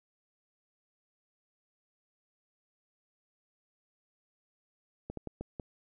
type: slowing click train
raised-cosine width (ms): 2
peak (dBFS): -25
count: 5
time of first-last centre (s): 5.1-5.598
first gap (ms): 73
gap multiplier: 1.37
effects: none